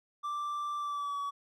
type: tone with pitch glide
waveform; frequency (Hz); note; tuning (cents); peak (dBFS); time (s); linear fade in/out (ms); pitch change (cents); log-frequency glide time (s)
triangle; 1174.7 to 1135.3; D6 to C#6; 0 to +41; -31; 0.23-1.31; 20; -59; 0.78-1.2
effects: none